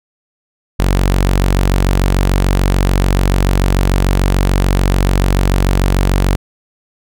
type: tone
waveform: sawtooth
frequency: 46.84 Hz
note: F#1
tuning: 22 cents sharp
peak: -6 dBFS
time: 0.79-6.36 s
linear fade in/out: 10 ms
effects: none